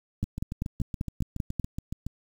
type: two click trains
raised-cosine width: 5 ms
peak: -20 / -16 dBFS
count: 14 / 8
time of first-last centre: 0.24-2.066 / 0.23-1.597 s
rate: 7.12 / 5.12 Hz
effects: 8-bit